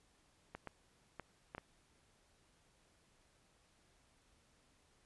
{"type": "clicks", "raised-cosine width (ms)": 0.5, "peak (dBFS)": -30, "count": 5, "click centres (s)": [0.55, 0.673, 1.197, 1.549, 1.581], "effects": ["pink hiss -72 dBFS RMS until 5.05 s", "resampled to 24000 Hz"]}